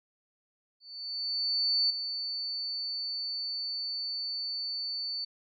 sine tone with ADSR envelope, 4500 Hz, C#8, 25 cents sharp, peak -23 dBFS, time 0.8-5.25 s, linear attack 1100 ms, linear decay 6 ms, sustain -9 dB, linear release 9 ms, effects none

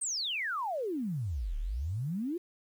sine exponential two-way sweep, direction down then up, 8870 to 34.08 to 368.4 Hz, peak -31 dBFS, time 0.01-2.38 s, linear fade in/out 10 ms, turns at 1.57 s, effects 10-bit

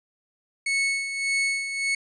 40% pulse tone with tremolo, 2205 Hz, C#7, 10 cents flat, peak -20 dBFS, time 0.66-1.95 s, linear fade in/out 5 ms, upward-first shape sine, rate 1.7 Hz, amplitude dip 60%, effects resampled to 22050 Hz

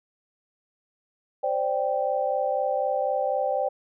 sine chord, C suspended second, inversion none, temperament equal, 523.3 / 587.3 / 784 Hz, C5 / D5 / G5, 0 / 0 / 0 cents, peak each -27 dBFS, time 1.43-3.69 s, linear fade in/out 10 ms, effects none

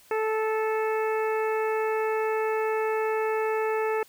harmonic tone, 437.6 Hz, A4, 9 cents flat, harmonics 1 / 2 / 3 / 4 / 5 / 6, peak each -25 / -31 / -35 / -37 / -39 / -41 dBFS, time 0.11-4.03 s, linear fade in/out 2 ms, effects white hiss -56 dBFS RMS until 4.08 s

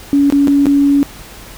sine tone with dropouts, 282.4 Hz, C#4, 32 cents sharp, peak -7 dBFS, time 0.13-1.03 s, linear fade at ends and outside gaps 0 ms, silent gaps 0.301-0.324 / 0.473-0.481 / 0.657-0.667 s, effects added 43 Hz sine -41 dBFS peak until 1.57 s + pink hiss -35 dBFS RMS until 1.57 s

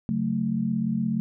sine chord, F# minor, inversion second, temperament just, 138.75 / 185 / 222 Hz, C#3 / F#3 / A3, +2 / 0 / +16 cents, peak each -31 / -28 / -25 dBFS, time 0.09-1.2 s, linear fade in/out 0 ms, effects none

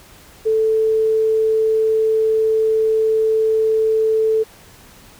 sine tone, 440 Hz, A4, in tune, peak -13 dBFS, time 0.45-4.44 s, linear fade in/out 20 ms, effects pink hiss -45 dBFS RMS until 5.19 s

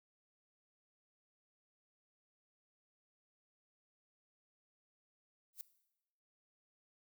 violet noise with exponential growth, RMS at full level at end -41 dBFS, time 5.53-5.61 s, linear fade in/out 0 ms, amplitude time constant 16 ms, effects noise-tail reverb RT60 0.9 s tail -17 dB re dry

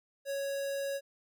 square tone with notch filter, 554.4 Hz, C#5, in tune, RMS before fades -35 dBFS, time 0.25-1.01 s, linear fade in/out 50 ms, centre 2300 Hz, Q 1.9, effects none

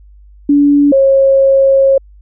sine tone pair in turn, 287.2 / 542.2 Hz, D4 / C#5, -39 / -38 cents, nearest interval major seventh, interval 1101 cents, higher second, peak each -5 dBFS, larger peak neither, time 0.49-0.92 / 0.92-1.98 s, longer second, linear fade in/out 5 ms, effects added 50 Hz sine -37 dBFS peak until 2.21 s

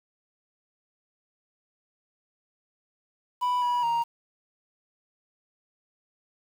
triangle tone with pitch steps, 988 / 974 / 935 Hz, B5 / B5 / A#5, 0 / -24 / +5 cents, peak -21 dBFS, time 3.41-4.04 s, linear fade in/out 20 ms, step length 210 ms, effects 8-bit

